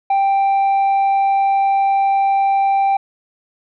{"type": "tone with tanh clipping", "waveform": "sine", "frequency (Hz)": 786, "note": "G5", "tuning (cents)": 4, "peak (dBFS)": -13, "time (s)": [0.1, 2.97], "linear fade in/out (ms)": 5, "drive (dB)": 3, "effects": []}